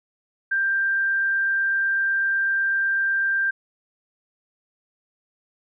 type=tone; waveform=sine; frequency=1582 Hz; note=G6; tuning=15 cents sharp; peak=-19 dBFS; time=0.51-3.51 s; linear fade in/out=10 ms; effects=none